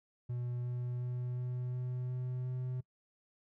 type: tone with pitch steps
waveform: triangle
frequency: 122.2 / 122.98 / 123.76 / 124.55 / 125.35 / 126.14 / 126.95 Hz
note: B2 / B2 / B2 / B2 / B2 / B2 / B2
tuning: -18 / -7 / +4 / +15 / +26 / +37 / +48 cents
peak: -33 dBFS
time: 0.29-2.81 s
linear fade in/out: 10 ms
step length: 360 ms
effects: noise-tail reverb RT60 0.1 s tail -23 dB re dry